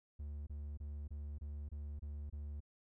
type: tone bursts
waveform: triangle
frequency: 73.1 Hz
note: D2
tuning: 7 cents flat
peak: -40 dBFS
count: 8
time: 0.19-2.605 s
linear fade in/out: 10 ms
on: 280 ms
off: 25 ms
effects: none